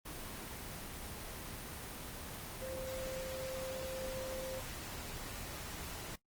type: tone in noise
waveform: sine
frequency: 523.3 Hz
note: C5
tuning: in tune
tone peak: -41 dBFS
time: 2.61-4.6 s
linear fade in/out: 10 ms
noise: pink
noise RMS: -45 dBFS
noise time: 0.05-6.16 s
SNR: +1 dB
effects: noise-tail reverb RT60 0.1 s tail -17 dB re dry + Opus 24 kbps